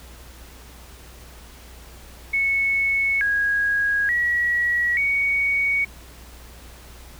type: tone with pitch steps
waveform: sine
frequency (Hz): 2205 / 1650 / 1921 / 2236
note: C#7 / G#6 / B6 / C#7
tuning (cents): -10 / -12 / -48 / +14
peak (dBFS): -18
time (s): 2.33-5.85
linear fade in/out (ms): 10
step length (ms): 880
effects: added 60 Hz sine -43 dBFS peak until 7.19 s + pink hiss -46 dBFS RMS until 7.19 s